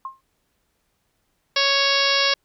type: tone with exponential decay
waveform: sine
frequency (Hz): 1064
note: C6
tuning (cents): +29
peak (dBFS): -25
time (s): 0.05-0.21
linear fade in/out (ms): 2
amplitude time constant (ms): 34
type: harmonic tone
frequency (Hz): 554.4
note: C#5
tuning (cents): 0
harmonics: 1 / 2 / 3 / 4 / 5 / 6 / 7 / 8 / 9 / 10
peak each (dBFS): -26 / -26 / -26 / -26 / -26 / -26 / -26 / -26 / -26 / -26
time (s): 1.56-2.34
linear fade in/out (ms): 5
effects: pink hiss -70 dBFS RMS until 2.44 s